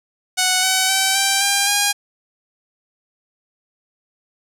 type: tone with pitch steps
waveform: 5% pulse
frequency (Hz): 740 / 754.2 / 768.8 / 783.5 / 798.6 / 814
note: F#5 / F#5 / G5 / G5 / G5 / G#5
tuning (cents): 0 / +33 / -34 / -1 / +32 / -35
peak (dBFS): -3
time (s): 0.37-1.93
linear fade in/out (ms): 20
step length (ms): 260
effects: none

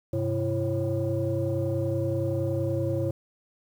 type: tone cluster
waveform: sine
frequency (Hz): 100.3 / 130.9 / 336.3 / 543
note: G2 / C3 / E4 / C#5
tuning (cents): +40 / +1 / +35 / -36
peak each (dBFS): -29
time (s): 0.13-3.11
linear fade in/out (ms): 5
effects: tanh soft clip ceiling -18 dBFS + 9-bit

